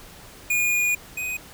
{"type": "tone pair in turn", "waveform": "square", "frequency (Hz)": [2443, 2499], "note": ["D#7", "D#7"], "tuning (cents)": [-32, 7], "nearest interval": "unison", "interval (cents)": 39, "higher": "second", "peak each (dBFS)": [-20, -27], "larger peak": "first", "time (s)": [[0.5, 0.95], [1.17, 1.37]], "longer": "first", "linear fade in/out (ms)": 5, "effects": ["pink hiss -45 dBFS RMS until 1.53 s"]}